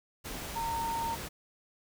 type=tone in noise; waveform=sine; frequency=918 Hz; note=A#5; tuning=27 cents flat; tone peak=-31 dBFS; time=0.55-1.16 s; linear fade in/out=20 ms; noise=pink; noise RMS=-40 dBFS; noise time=0.24-1.29 s; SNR=+6 dB; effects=none